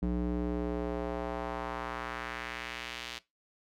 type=tone with band-pass filter sweep; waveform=square; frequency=60 Hz; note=B1; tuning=49 cents flat; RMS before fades=-35 dBFS; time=0.02-3.19 s; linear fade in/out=10 ms; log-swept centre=220 to 3600 Hz; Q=1.3; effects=noise-tail reverb RT60 0.2 s tail -19 dB re dry